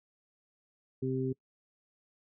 harmonic tone, 130.81 Hz, C3, in tune, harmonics 1 / 2 / 3, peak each -34 / -34 / -34 dBFS, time 1.02-1.33 s, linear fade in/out 10 ms, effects noise-tail reverb RT60 0.1 s tail -23 dB re dry

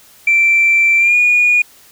sine tone with pitch glide, 2344 to 2445 Hz, D7 to D#7, -4 to -31 cents, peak -7 dBFS, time 0.27-1.62 s, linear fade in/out 5 ms, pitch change +73 cents, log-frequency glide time 0.98-1.16 s, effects tanh soft clip ceiling -4 dBFS + white hiss -45 dBFS RMS until 1.91 s

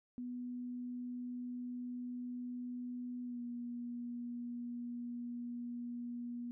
sine tone with pitch glide, 246.3 to 240.5 Hz, B3 to B3, -5 to -46 cents, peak -40 dBFS, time 0.18-6.51 s, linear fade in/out 0 ms, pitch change -41 cents, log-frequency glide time 3.24-3.41 s, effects none

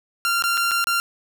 sawtooth tone with dropouts, 1384 Hz, F6, 16 cents flat, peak -15 dBFS, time 0.25-1 s, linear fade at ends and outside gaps 0 ms, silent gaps 0.423-0.439 / 0.572-0.576 / 0.711-0.716 / 0.842-0.871 s, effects none

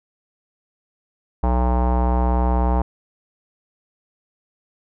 square tone with low-pass filter, 61.74 Hz, B1, in tune, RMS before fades -18 dBFS, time 1.43-2.82 s, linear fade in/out 5 ms, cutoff 880 Hz, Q 4.1, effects none

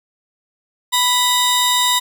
sawtooth tone pair together, 987.8 / 3729 Hz, B5 / A#7, 0 / 0 cents, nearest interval octave + major seventh, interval 2300 cents, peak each -13 dBFS, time 0.92-2 s, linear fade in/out 20 ms, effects none

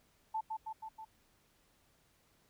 sine tone with echo, 880 Hz, A5, in tune, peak -33 dBFS, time 0.34-0.41 s, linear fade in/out 10 ms, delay 160 ms, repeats 4, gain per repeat -3 dB, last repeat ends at 1.05 s, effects pink hiss -71 dBFS RMS until 2.49 s

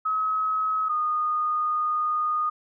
sine tone pair in turn, 1278 / 1230.2 Hz, D#6 / D#6, +46 / -20 cents, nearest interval minor second, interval 66 cents, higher first, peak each -22 dBFS, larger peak neither, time 0.05-0.89 / 0.89-2.5 s, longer second, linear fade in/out 10 ms, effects none

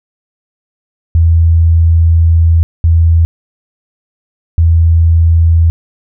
sine tone bursts at uneven times, 82.7 Hz, E2, 6 cents sharp, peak -4 dBFS, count 3, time 1.15-2.63 / 2.84-3.25 / 4.58-5.7 s, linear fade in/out 0 ms, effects none

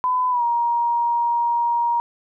sine tone with pitch glide, 1006 to 944.1 Hz, B5 to A#5, +32 to +22 cents, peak -17 dBFS, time 0.04-2 s, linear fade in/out 0 ms, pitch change -110 cents, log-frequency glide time 0.3-0.43 s, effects none

